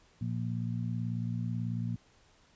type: harmonic tone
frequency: 58.27 Hz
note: A#1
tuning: in tune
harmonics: 2 / 3 / 4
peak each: -33 / -37 / -39 dBFS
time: 0.21-1.96 s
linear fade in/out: 5 ms
effects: pink hiss -64 dBFS RMS until 2.55 s + resampled to 16000 Hz